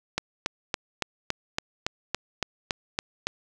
click train, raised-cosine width 0.2 ms, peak -8 dBFS, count 12, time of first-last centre 0.18-3.27 s, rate 3.56 Hz, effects none

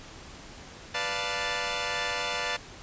10% pulse chord, B half-diminished seventh, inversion none, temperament equal, 493.9 / 587.3 / 698.5 / 880 Hz, B4 / D5 / F5 / A5, 0 / 0 / 0 / 0 cents, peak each -26 dBFS, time 0.94-2.57 s, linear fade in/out 10 ms, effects pink hiss -46 dBFS RMS until 2.82 s + resampled to 16000 Hz

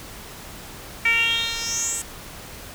10% pulse tone with band-pass filter sweep, 460.5 Hz, A#4, 21 cents flat, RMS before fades -23 dBFS, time 1.05-2.02 s, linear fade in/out 5 ms, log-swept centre 2200 to 8800 Hz, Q 6.6, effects pink hiss -39 dBFS RMS until 2.74 s

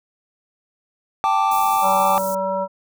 triangle chord, G suspended second, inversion none, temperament equal, 784 / 880 / 1174.7 Hz, G5 / A5 / D6, 0 / 0 / 0 cents, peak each -18 dBFS, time 1.24-2.18 s, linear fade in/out 0 ms
white band-stop noise, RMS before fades -32 dBFS, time 1.51-2.35 s, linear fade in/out 5 ms, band 520 to 5900 Hz, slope 24 dB/octave
harmonic tone, 191.2 Hz, G3, 43 cents flat, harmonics 1 / 3 / 5 / 7, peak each -31 / -22 / -24 / -33 dBFS, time 1.81-2.68 s, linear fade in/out 50 ms
effects none

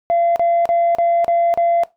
sine tone bursts, 684 Hz, F5, 36 cents flat, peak -11 dBFS, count 6, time 0.1-1.835 s, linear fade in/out 0 ms, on 260 ms, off 35 ms, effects noise-tail reverb RT60 0.2 s tail -20 dB re dry + tanh soft clip ceiling -10 dBFS

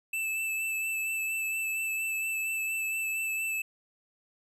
square tone with vibrato, 2637 Hz, E7, in tune, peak -30 dBFS, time 0.13-3.62 s, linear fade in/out 5 ms, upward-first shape sine, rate 4.3 Hz, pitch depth 18 cents each way, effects none

